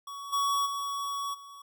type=tone with level steps; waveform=square; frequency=1124 Hz; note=C#6; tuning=24 cents sharp; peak=-39 / -26 / -32 / -46 dBFS; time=0.07-1.62 s; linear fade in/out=5 ms; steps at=0.32 / 0.65 / 1.33 s; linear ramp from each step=20 ms; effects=none